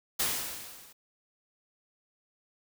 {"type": "noise with level ramp", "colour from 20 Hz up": "white", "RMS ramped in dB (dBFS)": [-27, -55], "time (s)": [0.19, 0.93], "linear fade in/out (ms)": 10, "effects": []}